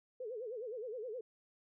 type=tone with vibrato; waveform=sine; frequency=466.2 Hz; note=A#4; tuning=in tune; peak=-40 dBFS; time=0.2-1.21 s; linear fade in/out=5 ms; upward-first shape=sine; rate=9.6 Hz; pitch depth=190 cents each way; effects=none